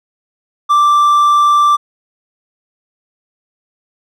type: tone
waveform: triangle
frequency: 1174.7 Hz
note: D6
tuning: in tune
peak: -5 dBFS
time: 0.69-1.77 s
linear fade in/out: 20 ms
effects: none